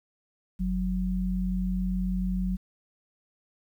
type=tone pair together; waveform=sine; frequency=46.46 / 185 Hz; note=F#1 / F#3; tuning=+8 / 0 cents; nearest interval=2 octaves; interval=2392 cents; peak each=-29 / -27 dBFS; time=0.59-2.57 s; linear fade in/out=20 ms; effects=10-bit